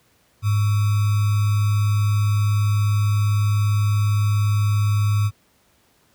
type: tone with sample-and-hold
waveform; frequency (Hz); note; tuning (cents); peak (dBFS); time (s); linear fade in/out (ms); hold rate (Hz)
sine; 103.83; G#2; 0; -15; 0.42-5.31; 50; 1225
effects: pink hiss -60 dBFS RMS until 6.14 s + high-pass 60 Hz 12 dB/octave